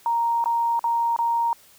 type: tone with dropouts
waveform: sine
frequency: 932.3 Hz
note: A#5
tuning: in tune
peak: -19 dBFS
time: 0.06-1.53 s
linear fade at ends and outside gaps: 1 ms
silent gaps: 0.441-0.458 / 0.793-0.841 / 1.163-1.189 s
effects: white hiss -53 dBFS RMS until 1.78 s